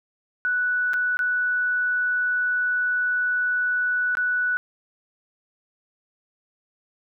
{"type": "tone with dropouts", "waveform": "sine", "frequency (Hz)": 1480, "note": "F#6", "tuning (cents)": 0, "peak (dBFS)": -20, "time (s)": [0.45, 4.57], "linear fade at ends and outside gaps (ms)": 0, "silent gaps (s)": [[0.934, 0.94], [1.17, 1.191], [4.152, 4.171]], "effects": []}